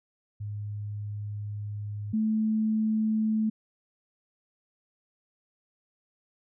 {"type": "tone pair in turn", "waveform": "sine", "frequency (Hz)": [103.83, 217.9], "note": ["G#2", "A3"], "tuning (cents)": [0, -17], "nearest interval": "octave + minor second", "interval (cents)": 1283, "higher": "second", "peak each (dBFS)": [-32, -23], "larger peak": "second", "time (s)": [[0.4, 2.13], [2.13, 3.5]], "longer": "first", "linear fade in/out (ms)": 10, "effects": []}